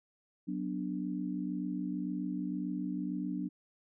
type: chord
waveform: sine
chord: B minor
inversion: second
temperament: equal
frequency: 185 / 246.9 / 293.7 Hz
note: F#3 / B3 / D4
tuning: 0 / 0 / 0 cents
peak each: -37 / -39 / -37 dBFS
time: 0.47-3.49 s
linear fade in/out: 20 ms
effects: none